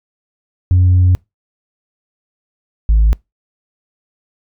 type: tone pair in turn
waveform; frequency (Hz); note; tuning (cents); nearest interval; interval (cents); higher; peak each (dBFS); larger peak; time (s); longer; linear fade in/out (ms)
sine; 90.7 / 53.68; F#2 / A1; -34 / -42; major sixth; 908; first; -5; neither; 0.71-1.15 / 2.89-3.13; first; 0
effects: noise-tail reverb RT60 0.2 s tail -26 dB re dry + tanh soft clip ceiling -5 dBFS